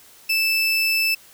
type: tone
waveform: 30% pulse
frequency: 2637 Hz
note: E7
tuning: in tune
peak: -15 dBFS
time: 0.29-1.15 s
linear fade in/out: 10 ms
effects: white hiss -49 dBFS RMS until 1.33 s